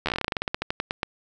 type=slowing click train; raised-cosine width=0.3 ms; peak=-9 dBFS; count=21; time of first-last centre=0.06-1.031 s; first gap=12 ms; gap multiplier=1.13; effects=none